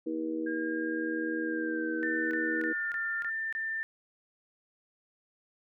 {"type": "harmonic tone", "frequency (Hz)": 79.9, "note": "D#2", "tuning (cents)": 47, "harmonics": [3, 4, 5, 6], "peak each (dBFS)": [-41, -32, -44, -37], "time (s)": [0.06, 2.73], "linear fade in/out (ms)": 10}
{"type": "tone with pitch glide", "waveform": "sine", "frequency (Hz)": [1617, 1407.7], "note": ["G#6", "F6"], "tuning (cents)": [-47, 13], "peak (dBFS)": -36, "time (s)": [0.46, 3.3], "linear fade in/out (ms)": 10, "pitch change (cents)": -240, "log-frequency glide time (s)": [1.42, 2.99]}
{"type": "tone bursts", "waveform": "sine", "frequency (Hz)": 1788, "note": "A6", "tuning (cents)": 27, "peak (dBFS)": -31, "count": 6, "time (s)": [2.03, 3.83], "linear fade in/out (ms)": 0, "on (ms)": 280, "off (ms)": 24}
{"effects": []}